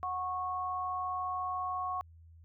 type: tone pair together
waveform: sine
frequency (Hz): 734.2 / 1100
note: F#5 / C#6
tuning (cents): -14 / -14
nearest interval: perfect fifth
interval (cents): 700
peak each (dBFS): -37 / -34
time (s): 0.03-2.01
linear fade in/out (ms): 0
effects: added 82 Hz sine -53 dBFS peak until 2.44 s